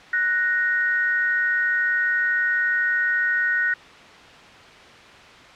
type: tone pair together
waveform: sine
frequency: 1480 / 1866 Hz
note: F#6 / A#6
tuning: 0 / +1 cents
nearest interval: major third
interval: 401 cents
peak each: -21 dBFS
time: 0.13-3.74 s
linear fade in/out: 5 ms
effects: white hiss -44 dBFS RMS until 5.55 s + low-pass 3000 Hz 12 dB/octave